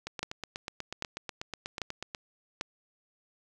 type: two click trains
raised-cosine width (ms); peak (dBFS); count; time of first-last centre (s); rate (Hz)
0.2; -19 / -15; 18 / 4; 0.07-2.148 / 0.23-2.611; 8.18 / 1.26
effects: none